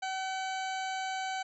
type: harmonic tone with a mistuned harmonic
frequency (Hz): 760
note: F#5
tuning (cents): +46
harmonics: 1 / 2 / 3 / 4 / 5 / 6 / 8 / 9 / 10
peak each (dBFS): -34 / -40 / -44 / -46 / -48 / -50 / -52 / -53 / -54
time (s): 0.02-1.43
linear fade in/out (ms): 10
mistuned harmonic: 5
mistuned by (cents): +65
effects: none